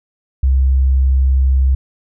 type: tone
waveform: sine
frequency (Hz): 66.1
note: C2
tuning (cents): +18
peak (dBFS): -9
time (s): 0.43-1.75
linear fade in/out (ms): 5
effects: none